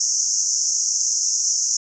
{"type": "band-pass noise", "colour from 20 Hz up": "white", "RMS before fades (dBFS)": -21, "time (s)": [0, 1.77], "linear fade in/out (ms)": 5, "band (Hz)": [5500, 6800], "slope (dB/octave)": 96, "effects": []}